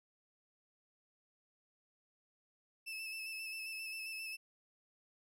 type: tone with vibrato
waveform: 35% pulse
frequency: 2625 Hz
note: E7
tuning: 8 cents flat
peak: -40 dBFS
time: 2.86-4.37 s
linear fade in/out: 20 ms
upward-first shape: square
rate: 7.5 Hz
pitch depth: 21 cents each way
effects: none